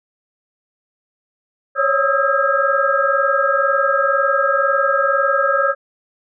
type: tone cluster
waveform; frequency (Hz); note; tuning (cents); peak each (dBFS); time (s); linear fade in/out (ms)
sine; 543 / 563 / 1264 / 1326 / 1621; C#5 / C#5 / D#6 / E6 / G#6; -36 / +27 / +27 / +10 / -42; -20; 1.75-5.75; 50
effects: none